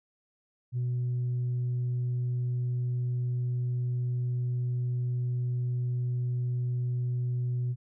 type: tone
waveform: sine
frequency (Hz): 123.47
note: B2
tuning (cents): 0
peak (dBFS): -25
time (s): 0.72-7.76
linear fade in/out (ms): 50
effects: tanh soft clip ceiling -25 dBFS

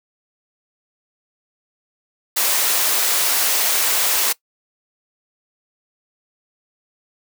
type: high-pass noise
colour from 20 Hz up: white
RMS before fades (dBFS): -18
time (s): 2.36-4.33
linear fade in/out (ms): 10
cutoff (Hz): 450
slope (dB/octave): 12
effects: noise-tail reverb RT60 0.1 s tail -21 dB re dry

